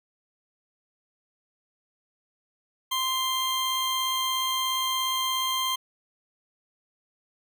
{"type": "tone pair together", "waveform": "40% pulse", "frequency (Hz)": [1041, 3180], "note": ["C6", "G7"], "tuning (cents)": [-9, 24], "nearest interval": "octave + perfect fifth", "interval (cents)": 1933, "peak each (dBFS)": -27, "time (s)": [2.91, 5.76], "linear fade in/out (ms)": 10, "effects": []}